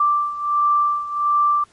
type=beating tone pair; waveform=sine; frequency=1174.7 / 1176.1 Hz; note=D6 / D6; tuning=0 / +2 cents; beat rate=1.4 Hz; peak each=-17 / -21 dBFS; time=0-1.64 s; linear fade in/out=5 ms; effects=pink hiss -55 dBFS RMS until 1.72 s + MP3 48 kbps